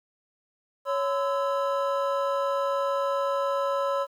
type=tone cluster; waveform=triangle; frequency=556 / 1019 / 1313 Hz; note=C#5 / C6 / E6; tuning=+5 / -46 / -7 cents; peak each=-24 / -28 / -30 dBFS; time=0.85-4.07 s; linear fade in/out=50 ms; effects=10-bit